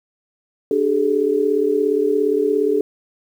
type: chord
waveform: sine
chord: D suspended fourth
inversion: none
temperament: equal with one note detuned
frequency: 293.7 / 392 / 429.2 Hz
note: D4 / G4 / A4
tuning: 0 / 0 / -43 cents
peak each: -22 / -20 / -17 dBFS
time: 0.71-2.81 s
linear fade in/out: 2 ms
effects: 8-bit